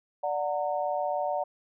sine chord, D augmented, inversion none, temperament just, 587.3 / 734.2 / 917.7 Hz, D5 / F#5 / A#5, 0 / -14 / -27 cents, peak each -30 / -30 / -34 dBFS, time 0.23-1.44 s, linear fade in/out 10 ms, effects none

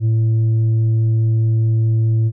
sine tone with tanh clipping, 111.9 Hz, A2, 30 cents sharp, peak -13 dBFS, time 0-2.32 s, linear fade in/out 50 ms, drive 3 dB, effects none

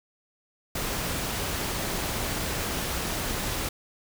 pink noise, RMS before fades -30 dBFS, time 0.75-3.69 s, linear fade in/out 5 ms, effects none

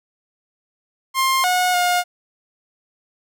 sawtooth tone with pitch steps, 1059 / 727 / 714 Hz, C6 / F#5 / F5, +21 / -31 / +38 cents, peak -12 dBFS, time 1.14-2.04 s, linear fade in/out 50 ms, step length 300 ms, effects none

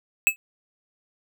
square tone with exponential decay, 2600 Hz, E7, 24 cents flat, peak -11 dBFS, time 0.27-0.36 s, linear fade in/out 0 ms, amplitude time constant 18 ms, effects none

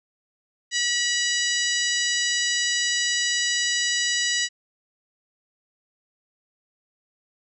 harmonic tone with a mistuned harmonic, 976 Hz, B5, 21 cents flat, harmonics 2 / 3 / 4 / 5 / 6 / 7 / 8, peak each -26 / -28 / -29 / -30 / -31 / -31 / -32 dBFS, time 0.71-4.49 s, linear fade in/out 50 ms, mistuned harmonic 2, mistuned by -17 cents, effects none

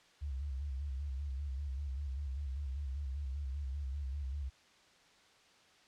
sine tone with vibrato, 69 Hz, C#2, 7 cents flat, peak -36 dBFS, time 0.21-4.5 s, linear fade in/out 20 ms, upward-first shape square, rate 5.1 Hz, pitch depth 85 cents each way, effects white hiss -64 dBFS RMS until 5.87 s + low-pass 5000 Hz 12 dB/octave

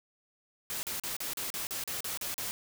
white noise bursts, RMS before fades -36 dBFS, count 11, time 0.7-2.51 s, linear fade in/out 0 ms, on 130 ms, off 38 ms, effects none

